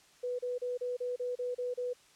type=tone bursts; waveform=sine; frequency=493.9 Hz; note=B4; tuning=in tune; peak=-32 dBFS; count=9; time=0.23-1.934 s; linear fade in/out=10 ms; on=160 ms; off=33 ms; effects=white hiss -62 dBFS RMS until 2.15 s + low-pass 8000 Hz 12 dB/octave